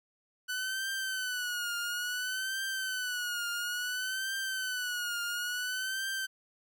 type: tone with vibrato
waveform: sawtooth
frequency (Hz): 1490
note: F#6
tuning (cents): +12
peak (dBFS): -29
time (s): 0.48-6.27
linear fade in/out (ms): 20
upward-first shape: triangle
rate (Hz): 0.58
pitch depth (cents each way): 100
effects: none